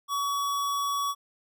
square tone, 1130 Hz, C#6, 33 cents sharp, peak -27 dBFS, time 0.08-1.15 s, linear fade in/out 50 ms, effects none

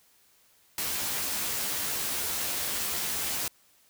white noise with comb filter, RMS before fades -31 dBFS, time 0.78-3.48 s, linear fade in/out 2 ms, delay 14 ms, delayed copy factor +0.7, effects white hiss -63 dBFS RMS until 3.89 s

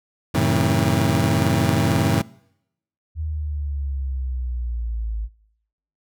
25% pulse chord, F# diminished seventh, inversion none, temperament just, 92.5 / 111 / 133.2 / 159.84 Hz, F#2 / A2 / C3 / Eb3, 0 / +16 / +31 / +47 cents, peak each -19 dBFS, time 0.34-2.22 s, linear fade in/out 10 ms
sine exponential sweep, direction down, 79.4 to 52.7 Hz, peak -23 dBFS, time 3.15-5.29 s, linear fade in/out 50 ms
effects noise-tail reverb RT60 0.8 s tail -23 dB re dry

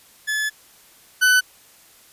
40% pulse tone pair in turn, 1721 / 1501.8 Hz, A6 / F#6, -39 / +25 cents, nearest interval major second, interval 236 cents, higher first, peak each -20 / -12 dBFS, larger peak second, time 0.27-0.5 / 1.21-1.41 s, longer first, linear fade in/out 20 ms, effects white hiss -51 dBFS RMS until 2.12 s + resampled to 32000 Hz

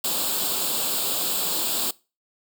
white noise with comb filter, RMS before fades -25 dBFS, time 0.04-1.91 s, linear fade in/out 5 ms, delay 0.25 ms, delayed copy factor +0.75, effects noise-tail reverb RT60 0.3 s tail -22 dB re dry + high-pass 200 Hz 12 dB/octave

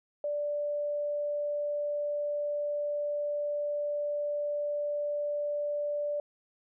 sine tone, 586 Hz, D5, 4 cents flat, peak -29 dBFS, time 0.24-6.2 s, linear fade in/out 2 ms, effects none

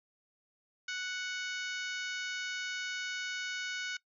harmonic tone, 740 Hz, F#5, in tune, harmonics 2 / 3 / 4 / 5 / 6 / 7 / 8 / 9, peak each -38 / -42 / -44 / -46 / -48 / -49 / -50 / -51 dBFS, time 0.88-3.97 s, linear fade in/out 5 ms, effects noise-tail reverb RT60 0.1 s tail -21 dB re dry

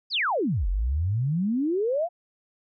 sine exponential two-way sweep, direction down then up, 5250 to 42.49 to 726 Hz, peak -22 dBFS, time 0.1-2.09 s, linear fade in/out 50 ms, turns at 0.68 s, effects none

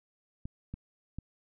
clicks, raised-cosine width 5 ms, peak -26 dBFS, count 3, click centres 0.455 / 0.74 / 1.186 s, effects none

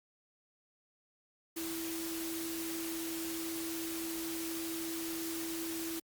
sine tone in noise, 329.6 Hz, E4, in tune, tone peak -38 dBFS, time 1.56-6 s, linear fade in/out 10 ms, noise white, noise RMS -42 dBFS, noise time 1.56-6 s, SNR +1 dB, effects Opus 48 kbps

